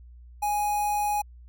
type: tone with notch filter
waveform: square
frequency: 830.6 Hz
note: G#5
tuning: in tune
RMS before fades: -26 dBFS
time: 0.42-1.22 s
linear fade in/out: 10 ms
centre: 3500 Hz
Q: 0.68
effects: added 60 Hz sine -45 dBFS peak until 1.48 s